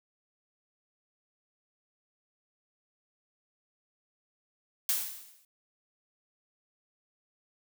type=noise with exponential decay; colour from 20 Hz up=blue; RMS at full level=-26 dBFS; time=4.89-5.45 s; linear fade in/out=2 ms; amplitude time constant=120 ms; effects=none